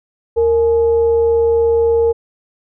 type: tone with frequency modulation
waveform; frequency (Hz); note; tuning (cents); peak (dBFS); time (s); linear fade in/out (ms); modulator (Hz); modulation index
sine; 461.8; A#4; -16; -10; 0.36-2.13; 20; 387; 0.28
effects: none